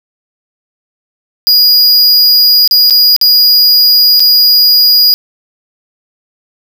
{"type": "tone with dropouts", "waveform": "square", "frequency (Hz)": 4889, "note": "D#8", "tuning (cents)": -31, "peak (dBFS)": -4, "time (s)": [1.47, 5.14], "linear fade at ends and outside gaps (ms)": 0, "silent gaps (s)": [[2.676, 2.711], [2.899, 2.907], [3.164, 3.213], [4.196, 4.203]], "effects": []}